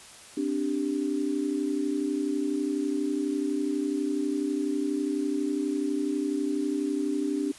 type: chord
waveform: sine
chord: C suspended second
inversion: none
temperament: equal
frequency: 261.6 / 293.7 / 392 Hz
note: C4 / D4 / G4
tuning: 0 / 0 / 0 cents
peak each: -32 / -27 / -33 dBFS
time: 0.37-7.52 s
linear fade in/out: 5 ms
effects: white hiss -48 dBFS RMS until 7.58 s + resampled to 24000 Hz